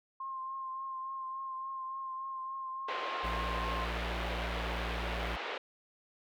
sine tone with vibrato, 1060 Hz, C6, 22 cents sharp, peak -37 dBFS, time 0.2-3.85 s, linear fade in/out 5 ms, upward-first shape triangle, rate 3.5 Hz, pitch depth 25 cents each way
pink band-pass noise, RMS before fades -39 dBFS, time 2.88-5.58 s, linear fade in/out 5 ms, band 420 to 3400 Hz, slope 24 dB/octave
45% pulse tone, 58 Hz, A#1, 8 cents flat, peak -36 dBFS, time 3.23-5.37 s, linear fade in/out 20 ms
effects none

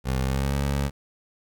20% pulse tone with pitch glide, 65.2 to 69.88 Hz, C2 to C#2, -5 to +15 cents, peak -18 dBFS, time 0.04-0.91 s, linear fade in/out 50 ms, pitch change +120 cents, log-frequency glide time 0.2-0.57 s, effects 10-bit

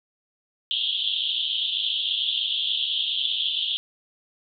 white band-pass noise, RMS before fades -26 dBFS, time 0.71-3.77 s, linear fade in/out 0 ms, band 3000 to 3600 Hz, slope 96 dB/octave, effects none

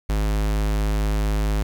square tone, 52.2 Hz, G#1, 10 cents sharp, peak -20 dBFS, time 0.09-1.63 s, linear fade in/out 5 ms, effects 8-bit

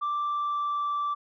sine tone with pitch glide, 1174.7 to 1165.9 Hz, D6 to D6, 0 to -13 cents, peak -24 dBFS, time 0.01-1.15 s, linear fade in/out 20 ms, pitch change -13 cents, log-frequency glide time 0.2-0.91 s, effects tanh soft clip ceiling -24 dBFS

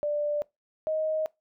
sine tone pair in turn, 590 / 626.2 Hz, D5 / D#5, +8 / +11 cents, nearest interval minor second, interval 103 cents, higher second, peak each -25 dBFS, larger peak neither, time 0.03-0.42 / 0.87-1.26 s, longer neither, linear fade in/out 0 ms, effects noise-tail reverb RT60 0.2 s tail -23 dB re dry

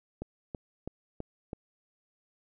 click train, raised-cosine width 2 ms, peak -23 dBFS, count 5, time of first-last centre 0.22-1.531 s, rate 3.05 Hz, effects none

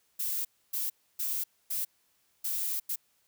violet noise bursts at uneven times, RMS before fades -32 dBFS, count 6, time 0.19-0.45 / 0.73-0.9 / 1.19-1.44 / 1.7-1.85 / 2.44-2.8 / 2.89-2.96 s, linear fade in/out 10 ms, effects white hiss -71 dBFS RMS until 3.27 s

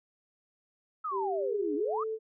sine exponential two-way sweep, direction down then up, 1323 to 278.9 to 1323 Hz, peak -31 dBFS, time 1.04-2.04 s, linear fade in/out 10 ms, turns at 1.75 s
sine tone with pitch glide, 390 to 440.3 Hz, G4 to A4, -9 to +1 cents, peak -31 dBFS, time 1.11-2.19 s, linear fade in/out 50 ms, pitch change +210 cents, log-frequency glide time 1.33-2.05 s
effects none

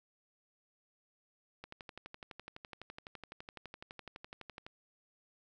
click train, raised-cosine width 0.3 ms, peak -30 dBFS, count 37, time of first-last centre 1.64-4.665 s, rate 11.9 Hz, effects none

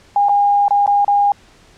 sine tone with dropouts, 812 Hz, G#5, 39 cents flat, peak -10 dBFS, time 0.16-1.32 s, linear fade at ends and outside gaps 2 ms, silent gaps 0.286-0.293 / 0.682-0.707 / 0.862-0.876 / 1.047-1.079 s, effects pink hiss -48 dBFS RMS until 1.77 s + low-pass 7000 Hz 12 dB/octave

